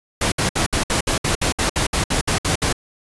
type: noise bursts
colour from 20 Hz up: pink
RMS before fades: -19 dBFS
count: 15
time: 0.21-2.728 s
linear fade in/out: 5 ms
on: 110 ms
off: 62 ms
effects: resampled to 24000 Hz